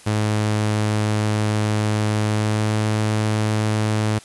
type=tone with pitch glide; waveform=sawtooth; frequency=106.5 to 107.68 Hz; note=G#2 to A2; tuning=+44 to -37 cents; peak=-14 dBFS; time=0.06-4.19 s; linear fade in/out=10 ms; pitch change=+19 cents; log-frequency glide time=2.26-2.75 s; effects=white hiss -45 dBFS RMS until 4.24 s + resampled to 24000 Hz